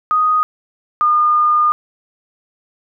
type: tone pair in turn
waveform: sine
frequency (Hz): 1244.5 / 1216.1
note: D#6 / D#6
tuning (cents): 0 / -40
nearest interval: unison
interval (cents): 40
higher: first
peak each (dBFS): -11 / -10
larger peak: second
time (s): 0.11-0.43 / 1.01-1.72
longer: second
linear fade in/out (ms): 0
effects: none